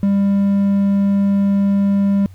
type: tone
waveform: triangle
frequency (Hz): 198.9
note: G3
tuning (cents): +25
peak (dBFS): -10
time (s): 0.03-2.26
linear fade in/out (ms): 0
effects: added 93 Hz sine -36 dBFS peak until 2.34 s + pink hiss -55 dBFS RMS until 2.34 s